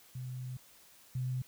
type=tone pair in turn; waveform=sine; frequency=127.2 / 127.72 Hz; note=C3 / C3; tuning=-48 / -41 cents; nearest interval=unison; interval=7 cents; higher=second; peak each=-38 / -32 dBFS; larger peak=second; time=0.15-0.57 / 1.15-1.42 s; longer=first; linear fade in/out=5 ms; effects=white hiss -60 dBFS RMS until 1.47 s